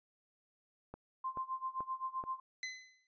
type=click train; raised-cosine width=1 ms; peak=-32 dBFS; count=4; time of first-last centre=0.94-2.239 s; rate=2.31 Hz
type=tone with tremolo; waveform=sine; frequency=1046.5 Hz; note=C6; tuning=in tune; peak=-34 dBFS; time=1.24-2.4 s; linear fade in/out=5 ms; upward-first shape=sine; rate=7.7 Hz; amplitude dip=90%
type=tone with exponential decay; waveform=sawtooth; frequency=2029 Hz; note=B6; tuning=46 cents sharp; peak=-33 dBFS; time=2.63-3.07 s; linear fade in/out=1 ms; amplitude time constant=94 ms
effects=resampled to 16000 Hz